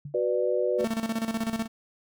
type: tone with exponential decay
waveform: sine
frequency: 144.7 Hz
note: D3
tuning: 25 cents flat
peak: -32 dBFS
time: 0.05-0.24 s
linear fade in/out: 5 ms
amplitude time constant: 41 ms
type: chord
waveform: sine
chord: B minor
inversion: second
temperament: just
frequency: 370.4 / 493.9 / 592.7 Hz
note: F#4 / B4 / D5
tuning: +2 / 0 / +16 cents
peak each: -28 / -26 / -28 dBFS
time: 0.14-0.85 s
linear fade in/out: 5 ms
type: tone with tremolo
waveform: 45% pulse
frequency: 224.6 Hz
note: A3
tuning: 36 cents sharp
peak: -25 dBFS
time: 0.78-1.68 s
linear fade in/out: 50 ms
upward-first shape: square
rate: 16 Hz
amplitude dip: 70%
effects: none